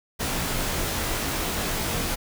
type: noise with comb filter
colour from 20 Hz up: pink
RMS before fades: -27 dBFS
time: 0.19-2.16 s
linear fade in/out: 20 ms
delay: 20 ms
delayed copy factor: -0.85
effects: none